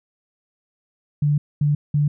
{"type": "tone bursts at uneven times", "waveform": "sine", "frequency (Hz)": 146.83, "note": "D3", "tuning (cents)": 0, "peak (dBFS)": -15, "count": 3, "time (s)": [[1.22, 1.38], [1.61, 1.75], [1.94, 2.08]], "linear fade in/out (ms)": 5, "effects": []}